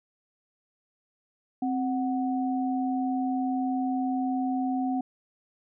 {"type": "tone pair together", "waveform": "sine", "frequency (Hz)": [261.6, 740], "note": ["C4", "F#5"], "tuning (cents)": [0, 0], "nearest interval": "octave + tritone", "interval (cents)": 1800, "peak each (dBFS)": [-26, -31], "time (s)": [1.62, 5.01], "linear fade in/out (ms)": 5, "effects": []}